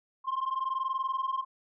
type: tone pair together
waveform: sine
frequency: 1047 / 1067.8 Hz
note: C6 / C6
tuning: +1 / +35 cents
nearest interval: unison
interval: 34 cents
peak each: -30 / -30 dBFS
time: 0.24-1.45 s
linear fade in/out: 50 ms
effects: tanh soft clip ceiling -25 dBFS